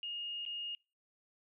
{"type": "tone with dropouts", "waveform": "sine", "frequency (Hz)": 2850, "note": "F7", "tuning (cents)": 34, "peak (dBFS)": -38, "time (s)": [0.03, 0.75], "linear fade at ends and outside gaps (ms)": 1, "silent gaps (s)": [0.452, 0.462], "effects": ["noise-tail reverb RT60 0.3 s tail -25 dB re dry"]}